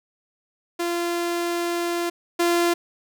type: tone pair in turn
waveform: sawtooth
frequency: 344.5 / 344.5 Hz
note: F4 / F4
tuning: -24 / -24 cents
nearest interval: unison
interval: 0 cents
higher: neither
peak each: -19 / -14 dBFS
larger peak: second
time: 0.79-2.1 / 2.39-2.74 s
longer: first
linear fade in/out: 10 ms
effects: none